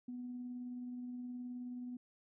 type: tone with tremolo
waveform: sine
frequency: 246.9 Hz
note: B3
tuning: in tune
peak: -40 dBFS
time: 0.08-1.97 s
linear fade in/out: 5 ms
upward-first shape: triangle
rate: 19 Hz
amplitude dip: 25%
effects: tanh soft clip ceiling -36 dBFS